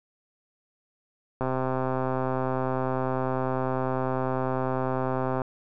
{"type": "click train", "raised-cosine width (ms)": 1, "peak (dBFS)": -14, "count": 522, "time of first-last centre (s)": [1.41, 5.418], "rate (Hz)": 130, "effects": []}